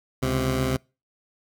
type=tone pair together; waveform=15% pulse; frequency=68.87 / 130 Hz; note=C#2 / C3; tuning=-11 / -11 cents; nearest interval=major seventh; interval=1100 cents; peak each=-22 / -17 dBFS; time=0.22-0.77 s; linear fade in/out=10 ms; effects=noise-tail reverb RT60 0.3 s tail -26 dB re dry